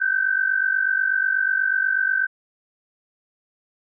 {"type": "tone pair together", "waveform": "sine", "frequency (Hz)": [1519.8, 1568], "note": ["F#6", "G6"], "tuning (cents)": [46, 0], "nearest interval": "minor second", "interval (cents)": 54, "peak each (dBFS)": -21, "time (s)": [0, 2.27], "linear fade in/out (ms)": 20, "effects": []}